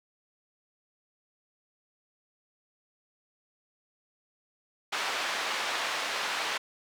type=band-pass noise; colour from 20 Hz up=pink; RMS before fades=-32 dBFS; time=4.92-6.58 s; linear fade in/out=10 ms; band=840 to 4400 Hz; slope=12 dB/octave; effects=none